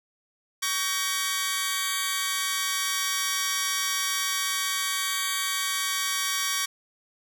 10% pulse chord, G diminished, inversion second, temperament just, 1128.9 / 1568 / 1881.6 Hz, Db6 / G6 / Bb6, +31 / 0 / +16 cents, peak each -20 / -23 / -22 dBFS, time 0.62-6.66 s, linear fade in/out 10 ms, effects none

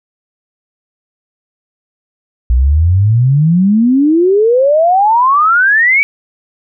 sine exponential sweep, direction up, 58.3 to 2315 Hz, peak -6 dBFS, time 2.5-6.03 s, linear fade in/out 0 ms, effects none

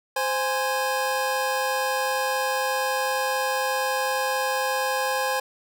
25% pulse tone pair together, 521 / 827 Hz, C5 / G#5, -7 / -8 cents, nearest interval minor sixth, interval 799 cents, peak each -22 dBFS, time 0.16-5.4 s, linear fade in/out 5 ms, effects none

